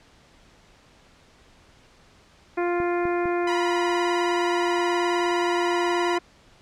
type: harmonic tone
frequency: 349.6 Hz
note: F4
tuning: 2 cents sharp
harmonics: 1 / 2 / 3 / 4 / 5 / 6 / 7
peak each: -23 / -29 / -33 / -35 / -37 / -39 / -40 dBFS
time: 2.57-6.19 s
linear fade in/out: 10 ms
type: clicks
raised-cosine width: 3 ms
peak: -22 dBFS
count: 3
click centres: 2.802 / 3.054 / 3.256 s
type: tone with vibrato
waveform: sawtooth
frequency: 980 Hz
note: B5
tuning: 14 cents flat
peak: -23 dBFS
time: 3.47-6.18 s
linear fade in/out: 5 ms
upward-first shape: sine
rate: 19 Hz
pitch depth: 47 cents each way
effects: pink hiss -55 dBFS RMS until 6.61 s + low-pass 6000 Hz 12 dB/octave